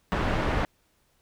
pink low-pass noise, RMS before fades -26 dBFS, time 0.12-0.65 s, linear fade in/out 0 ms, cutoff 2000 Hz, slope 12 dB/octave, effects pink hiss -68 dBFS RMS until 1.21 s

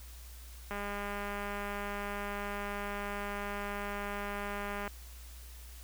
click train, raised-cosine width 0.5 ms, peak -24 dBFS, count 847, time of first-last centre 0.71-4.877 s, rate 203 Hz, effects added 60 Hz sine -47 dBFS peak until 5.83 s + white hiss -55 dBFS RMS until 5.83 s

